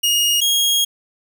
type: tone pair in turn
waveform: sawtooth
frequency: 2863 / 3275 Hz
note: F7 / G#7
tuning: +42 / -25 cents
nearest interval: major second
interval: 233 cents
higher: second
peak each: -11 dBFS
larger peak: neither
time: 0.03-0.41 / 0.41-0.85 s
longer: second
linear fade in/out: 10 ms
effects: none